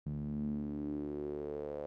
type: tone with band-pass filter sweep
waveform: sawtooth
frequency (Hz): 73.4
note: D2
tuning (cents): 0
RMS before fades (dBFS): -39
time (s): 0.06-1.86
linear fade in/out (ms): 0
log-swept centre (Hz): 170 to 540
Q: 5.7
effects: none